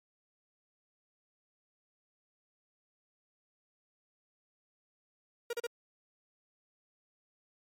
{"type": "tone bursts", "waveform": "45% pulse", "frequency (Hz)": 473.2, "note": "A#4", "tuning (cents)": 26, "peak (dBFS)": -33, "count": 3, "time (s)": [5.5, 5.668], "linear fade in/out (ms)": 5, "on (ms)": 32, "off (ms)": 36, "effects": ["MP3 64 kbps"]}